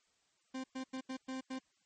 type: tone bursts at uneven times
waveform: 40% pulse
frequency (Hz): 261.3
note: C4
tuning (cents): -2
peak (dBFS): -38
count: 6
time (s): 0.54-0.64 / 0.75-0.84 / 0.93-1.01 / 1.09-1.17 / 1.28-1.41 / 1.5-1.59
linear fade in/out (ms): 10
effects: white hiss -75 dBFS RMS until 1.85 s + MP3 32 kbps